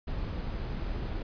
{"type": "noise", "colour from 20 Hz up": "brown", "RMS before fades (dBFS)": -34, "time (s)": [0.07, 1.23], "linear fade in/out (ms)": 10, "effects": ["resampled to 11025 Hz"]}